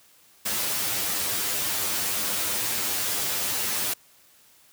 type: noise with comb filter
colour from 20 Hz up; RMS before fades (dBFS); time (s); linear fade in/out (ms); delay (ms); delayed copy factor
white; -27; 0.45-3.94; 10; 9.9; +0.9
effects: white hiss -57 dBFS RMS until 4.72 s + high-pass 60 Hz 12 dB/octave